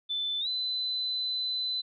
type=tone with pitch glide; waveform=sine; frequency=3520 to 4020 Hz; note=A7 to B7; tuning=0 to +30 cents; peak=-28 dBFS; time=0.09-1.82 s; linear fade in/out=20 ms; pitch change=+230 cents; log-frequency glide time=0.4-0.48 s; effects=MP3 64 kbps